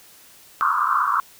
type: band-pass noise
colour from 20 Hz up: white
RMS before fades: -20 dBFS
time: 0.61-1.2 s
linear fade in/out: 0 ms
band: 1000 to 1400 Hz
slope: 96 dB/octave
effects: white hiss -49 dBFS RMS until 1.39 s